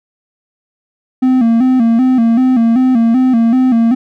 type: tone with vibrato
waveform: triangle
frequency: 243 Hz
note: B3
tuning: 28 cents flat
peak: -5 dBFS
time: 1.22-3.95 s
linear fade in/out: 10 ms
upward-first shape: square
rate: 2.6 Hz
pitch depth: 99 cents each way
effects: none